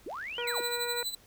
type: linear two-way sweep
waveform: sine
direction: up then down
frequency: 261.6 to 3261 to 261.6 Hz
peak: -36 dBFS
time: 0.06-0.61 s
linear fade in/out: 5 ms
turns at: 0.4 s
type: click train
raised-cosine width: 0.2 ms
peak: -37 dBFS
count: 47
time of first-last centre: 0.1-0.75 s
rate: 70.8 Hz
type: harmonic tone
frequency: 480 Hz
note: B4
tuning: 49 cents flat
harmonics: 1 / 2 / 3 / 4 / 5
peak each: -35 / -40 / -39 / -44 / -43 dBFS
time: 0.38-1.03 s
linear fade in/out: 2 ms
type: tone with tremolo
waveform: sawtooth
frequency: 4000 Hz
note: B7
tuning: 21 cents sharp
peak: -27 dBFS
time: 0.47-1.15 s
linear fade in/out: 5 ms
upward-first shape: sine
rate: 12 Hz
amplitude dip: 75%
effects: pink hiss -59 dBFS RMS until 1.26 s